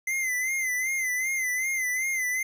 square tone with vibrato, 2056 Hz, C7, 31 cents flat, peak -26 dBFS, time 0.07-2.43 s, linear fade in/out 5 ms, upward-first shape sine, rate 2.6 Hz, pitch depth 67 cents each way, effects none

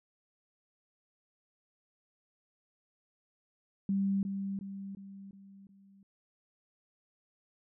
sine tone with echo, 196.2 Hz, G3, 2 cents sharp, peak -27 dBFS, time 3.89-4.23 s, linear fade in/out 2 ms, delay 360 ms, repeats 5, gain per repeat -6 dB, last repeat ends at 6.03 s, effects none

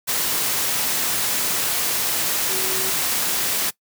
sine tone in noise, 376.8 Hz, F#4, 32 cents sharp, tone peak -31 dBFS, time 2.49-2.91 s, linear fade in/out 20 ms, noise white, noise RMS -22 dBFS, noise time 0.07-3.71 s, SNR -12 dB, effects noise-tail reverb RT60 0.1 s tail -20 dB re dry + high-pass 100 Hz 12 dB/octave

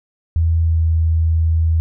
sine tone with pitch glide, 82.2 to 81.21 Hz, E2 to E2, -4 to -25 cents, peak -12 dBFS, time 0.36-1.8 s, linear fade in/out 0 ms, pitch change -21 cents, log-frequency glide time 0.62-0.79 s, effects none

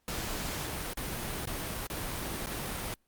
pink noise with dropouts, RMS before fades -36 dBFS, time 0.08-2.94 s, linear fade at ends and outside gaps 1 ms, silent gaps 0.934-0.972 / 1.455-1.472 / 1.869-1.9 / 2.461-2.469 s, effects pink hiss -75 dBFS RMS until 3.07 s + Opus 48 kbps

